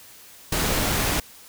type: noise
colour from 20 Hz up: pink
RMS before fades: -23 dBFS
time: 0.52-1.2 s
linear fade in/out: 5 ms
effects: white hiss -47 dBFS RMS until 1.48 s